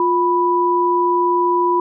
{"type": "tone pair together", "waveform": "sine", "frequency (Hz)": [352.3, 987], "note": ["F4", "B5"], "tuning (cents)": [15, -1], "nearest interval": "octave + tritone", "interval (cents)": 1784, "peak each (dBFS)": [-17, -15], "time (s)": [0, 1.8], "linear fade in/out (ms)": 2, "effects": []}